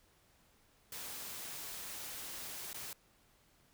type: noise with dropouts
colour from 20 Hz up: white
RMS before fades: -45 dBFS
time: 0.92-2.93 s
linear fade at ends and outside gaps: 2 ms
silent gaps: 2.731-2.743 s
effects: pink hiss -69 dBFS RMS until 3.73 s